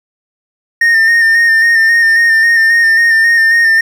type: tone with vibrato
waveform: triangle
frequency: 1827 Hz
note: A#6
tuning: 35 cents flat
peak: -4 dBFS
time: 0.81-3.81 s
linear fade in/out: 5 ms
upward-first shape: square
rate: 3.7 Hz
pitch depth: 25 cents each way
effects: none